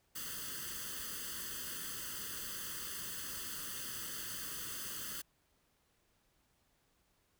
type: noise with comb filter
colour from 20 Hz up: white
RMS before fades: -43 dBFS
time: 0.15-5.22 s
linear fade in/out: 10 ms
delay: 0.64 ms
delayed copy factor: +1
effects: pink hiss -75 dBFS RMS until 7.39 s